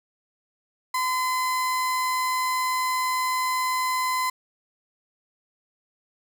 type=tone; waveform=35% pulse; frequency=1021 Hz; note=C6; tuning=43 cents flat; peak=-21 dBFS; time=0.94-4.3 s; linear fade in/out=5 ms; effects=none